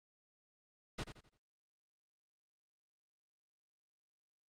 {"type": "noise with echo", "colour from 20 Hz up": "pink", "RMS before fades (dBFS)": -40, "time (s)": [0.98, 1.04], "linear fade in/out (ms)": 10, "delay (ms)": 85, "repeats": 4, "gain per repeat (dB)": -9, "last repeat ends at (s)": 1.38, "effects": ["low-pass 6000 Hz 12 dB/octave", "Opus 48 kbps"]}